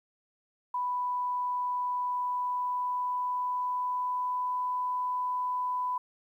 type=tone with pitch glide; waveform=sine; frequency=990 to 997.5 Hz; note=B5 to B5; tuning=+4 to +17 cents; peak=-28 dBFS; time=0.74-5.98 s; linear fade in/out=5 ms; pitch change=+13 cents; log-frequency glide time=2.1-4.53 s; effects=11-bit